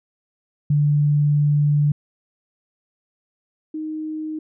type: tone pair in turn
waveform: sine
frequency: 146.83 / 311.1 Hz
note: D3 / D#4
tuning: 0 / 0 cents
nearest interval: octave + minor second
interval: 1300 cents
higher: second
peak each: -14 / -25 dBFS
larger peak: first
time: 0.7-1.92 / 3.74-4.39 s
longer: first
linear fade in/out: 5 ms
effects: none